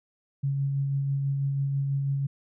sine tone with tremolo, 138.59 Hz, C#3, in tune, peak -23 dBFS, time 0.43-2.27 s, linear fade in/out 10 ms, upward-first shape sine, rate 6.1 Hz, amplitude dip 25%, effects none

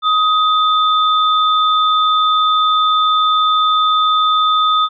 sine tone pair together, 1256 / 3553 Hz, D#6 / A7, +16 / +16 cents, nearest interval octave + tritone, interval 1800 cents, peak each -11 / -18 dBFS, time 0.02-4.89 s, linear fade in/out 50 ms, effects none

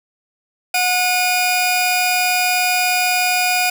sawtooth tone pair together, 728.7 / 2451 Hz, F#5 / D#7, -27 / -27 cents, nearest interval octave + major sixth, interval 2100 cents, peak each -14 dBFS, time 0.74-3.7 s, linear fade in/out 5 ms, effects none

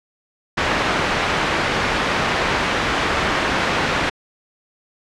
white low-pass noise, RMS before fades -20 dBFS, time 0.57-4.1 s, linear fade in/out 10 ms, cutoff 2000 Hz, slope 12 dB/octave, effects low-pass 8000 Hz 12 dB/octave

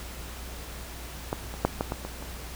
clicks, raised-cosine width 1 ms, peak -13 / -24 / -6 / -12 / -15 / -21 / -25 dBFS, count 7, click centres 1.329 / 1.54 / 1.65 / 1.809 / 1.921 / 2.05 / 2.225 s, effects added 60 Hz sine -40 dBFS peak until 2.55 s + pink hiss -42 dBFS RMS until 2.55 s

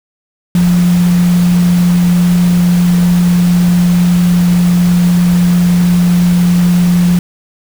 sine tone in noise, 176.1 Hz, F3, 15 cents sharp, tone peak -6 dBFS, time 0.55-7.19 s, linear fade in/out 2 ms, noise pink, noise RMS -24 dBFS, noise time 0.55-7.19 s, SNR +15 dB, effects none

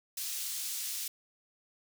pink high-pass noise, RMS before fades -37 dBFS, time 0.17-1.08 s, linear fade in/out 5 ms, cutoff 4900 Hz, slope 12 dB/octave, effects none

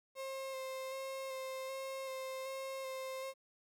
35% pulse tone with vibrato, 530 Hz, C5, 22 cents sharp, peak -39 dBFS, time 0.15-3.34 s, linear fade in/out 50 ms, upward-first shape square, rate 1.3 Hz, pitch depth 14 cents each way, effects 12-bit

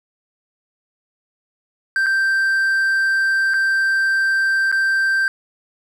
triangle tone with dropouts, 1568 Hz, G6, in tune, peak -13 dBFS, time 1.96-5.28 s, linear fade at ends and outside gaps 1 ms, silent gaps 2.062-2.066 / 3.537-3.541 / 4.716-4.725 s, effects none

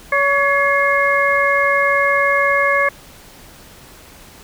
harmonic tone with a mistuned harmonic, 563 Hz, C#5, 27 cents sharp, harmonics 1 / 2 / 3 / 4, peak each -18 / -18 / -18 / -18 dBFS, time 0.12-2.89 s, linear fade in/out 5 ms, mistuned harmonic 4, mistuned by -83 cents, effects pink hiss -42 dBFS RMS until 4.43 s

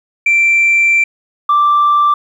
sine tone pair in turn, 2349 / 1174.5 Hz, D7 / D6, 0 / 0 cents, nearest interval octave, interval 1200 cents, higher first, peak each -6 dBFS, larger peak neither, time 0.26-1.04 / 1.49-2.14 s, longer first, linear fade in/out 5 ms, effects tanh soft clip ceiling -5 dBFS + 8-bit

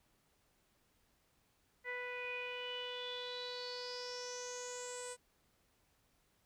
sawtooth tone with low-pass filter sweep, 493.9 Hz, B4, in tune, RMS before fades -44 dBFS, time 1.84-5.17 s, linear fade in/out 50 ms, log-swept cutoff 2000 to 8500 Hz, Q 8.9, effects pink hiss -75 dBFS RMS until 6.45 s

